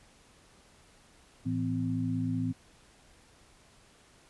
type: tone cluster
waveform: sine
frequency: 111.3 / 167 / 257.4 Hz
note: A2 / E3 / C4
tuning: +20 / +23 / -28 cents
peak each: -33 / -35 / -31 dBFS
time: 1.45-2.53 s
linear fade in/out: 20 ms
effects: pink hiss -60 dBFS RMS until 4.29 s + resampled to 24000 Hz